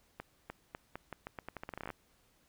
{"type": "accelerating click train", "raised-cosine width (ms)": 0.5, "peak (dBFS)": -26, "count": 19, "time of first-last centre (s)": [0.2, 1.903], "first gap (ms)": 300, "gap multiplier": 0.83, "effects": ["pink hiss -70 dBFS RMS until 2.48 s"]}